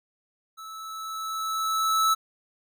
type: tone with level ramp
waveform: square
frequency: 1308 Hz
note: E6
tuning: 14 cents flat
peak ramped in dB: -40 to -19 dBFS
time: 0.57-2.15 s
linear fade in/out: 20 ms
effects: none